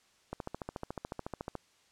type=click train; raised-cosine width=1 ms; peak=-23 dBFS; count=18; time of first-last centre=0.33-1.553 s; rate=13.9 Hz; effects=white hiss -67 dBFS RMS until 1.91 s + low-pass 7000 Hz 12 dB/octave